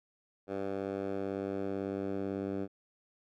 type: tone with band-pass filter sweep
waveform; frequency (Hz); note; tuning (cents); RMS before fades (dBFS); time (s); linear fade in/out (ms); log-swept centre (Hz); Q
10% pulse; 98; G2; 0; -36; 0.47-2.68; 50; 510 to 300; 1
effects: none